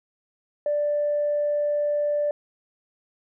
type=tone; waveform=sine; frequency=588 Hz; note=D5; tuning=2 cents sharp; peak=-20 dBFS; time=0.66-2.31 s; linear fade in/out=2 ms; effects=tanh soft clip ceiling -16 dBFS